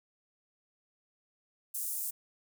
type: high-pass noise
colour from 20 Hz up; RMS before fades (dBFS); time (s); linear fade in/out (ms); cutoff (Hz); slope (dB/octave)
pink; -36; 1.74-2.11; 10; 8400; 24
effects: none